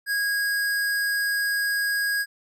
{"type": "tone", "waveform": "square", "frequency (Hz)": 1644, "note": "G#6", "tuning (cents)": -18, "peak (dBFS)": -23, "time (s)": [0.06, 2.26], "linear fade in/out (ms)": 50, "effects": []}